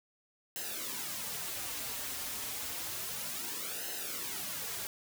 white noise with flanger, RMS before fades -39 dBFS, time 0.56-4.87 s, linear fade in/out 0 ms, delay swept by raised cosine 0.86 to 6.06 ms, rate 0.3 Hz, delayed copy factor -0.75, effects none

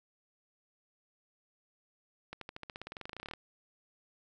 accelerating click train, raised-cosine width 0.3 ms, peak -26 dBFS, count 22, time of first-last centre 2.33-3.336 s, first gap 83 ms, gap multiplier 0.94, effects none

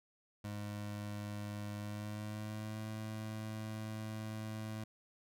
25% pulse tone with pitch glide, 103.83 to 108.93 Hz, G#2 to A2, 0 to -17 cents, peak -37 dBFS, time 0.44-4.84 s, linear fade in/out 5 ms, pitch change +83 cents, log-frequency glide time 1.78-2.85 s, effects none

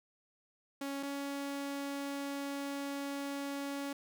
sawtooth tone pair in turn, 277.7 / 280.3 Hz, C#4 / C#4, +3 / +19 cents, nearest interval unison, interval 16 cents, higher second, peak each -33 / -33 dBFS, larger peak neither, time 0.81-1.03 / 1.03-3.93 s, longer second, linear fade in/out 5 ms, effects none

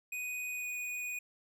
square tone with pitch glide, 2489 to 2473 Hz, D#7 to D#7, 0 to -11 cents, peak -37 dBFS, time 0.12-1.19 s, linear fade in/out 5 ms, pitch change -11 cents, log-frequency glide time 0.5-0.69 s, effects none

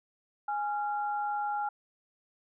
sine tone pair together, 829 / 1381.8 Hz, G#5 / F6, -3 / -19 cents, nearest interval major sixth, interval 884 cents, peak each -30 / -37 dBFS, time 0.48-1.69 s, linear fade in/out 5 ms, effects none

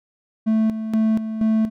triangle tone with tremolo, 220 Hz, A3, in tune, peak -13 dBFS, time 0.46-1.7 s, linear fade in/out 20 ms, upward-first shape square, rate 2.1 Hz, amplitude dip 65%, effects none

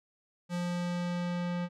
square tone with low-pass filter sweep, 175.7 Hz, F3, 11 cents sharp, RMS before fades -33 dBFS, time 0.49-1.69 s, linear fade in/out 50 ms, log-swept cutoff 8900 to 3100 Hz, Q 0.72, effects none

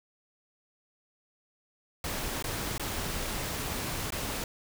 pink noise with dropouts, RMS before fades -34 dBFS, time 2.04-4.44 s, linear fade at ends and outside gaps 2 ms, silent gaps 2.425-2.441 / 2.78-2.796 / 4.105-4.122 s, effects none

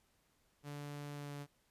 sawtooth tone with pitch glide, 145.1 to 143.77 Hz, D3 to D3, -21 to -36 cents, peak -40 dBFS, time 0.63-1.47 s, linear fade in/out 50 ms, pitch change -15 cents, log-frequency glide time 1.14-1.33 s, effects pink hiss -75 dBFS RMS until 1.7 s + resampled to 32000 Hz

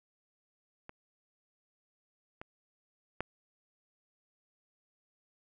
clicks, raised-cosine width 0.5 ms, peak -30 / -28 / -18 dBFS, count 3, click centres 0.894 / 2.415 / 3.206 s, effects none

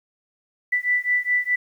sine beating tone pair, 1975.5 / 1980.3 Hz, B6 / B6, 0 / +4 cents, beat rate 4.8 Hz, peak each -22 dBFS, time 0.72-1.56 s, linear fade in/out 10 ms, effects 9-bit

